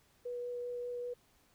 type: tone with vibrato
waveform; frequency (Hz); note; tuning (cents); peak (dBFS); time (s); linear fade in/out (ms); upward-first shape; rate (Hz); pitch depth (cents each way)
sine; 487.1; B4; -24; -37; 0.25-1.14; 10; triangle; 5.1; 9
effects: pink hiss -69 dBFS RMS until 1.54 s